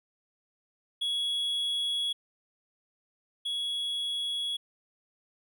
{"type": "tone pair in turn", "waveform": "triangle", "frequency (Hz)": [3350, 3350], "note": ["G#7", "G#7"], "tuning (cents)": [14, 14], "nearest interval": "unison", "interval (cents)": 0, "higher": "neither", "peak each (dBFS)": [-26, -28], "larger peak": "first", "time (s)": [[1.01, 2.13], [3.45, 4.57]], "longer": "neither", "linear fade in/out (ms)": 10, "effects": []}